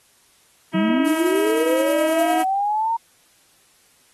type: harmonic tone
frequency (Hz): 320.8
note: E4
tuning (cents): -47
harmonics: 1 / 2 / 3 / 4 / 5 / 6 / 7 / 8 / 9 / 10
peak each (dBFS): -22 / -28 / -32 / -34 / -36 / -38 / -39 / -40 / -41 / -42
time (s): 0.73-2.44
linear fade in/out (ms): 20
type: linear sweep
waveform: sine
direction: up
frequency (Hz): 178.2 to 928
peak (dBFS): -18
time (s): 0.74-2.97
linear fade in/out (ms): 10
type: noise with tremolo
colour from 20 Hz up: violet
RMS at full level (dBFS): -28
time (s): 1.05-2.44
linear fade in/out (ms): 20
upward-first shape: square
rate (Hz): 9.7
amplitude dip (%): 35
effects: white hiss -57 dBFS RMS until 4.13 s + AAC 32 kbps